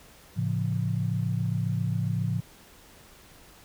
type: chord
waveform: sine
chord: A augmented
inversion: none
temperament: just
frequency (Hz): 110 / 137.5 / 171.88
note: A2 / C#3 / E#3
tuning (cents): 0 / -14 / -27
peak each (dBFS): -28 / -30 / -30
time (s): 0.36-2.41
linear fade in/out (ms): 20
effects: pink hiss -53 dBFS RMS until 3.64 s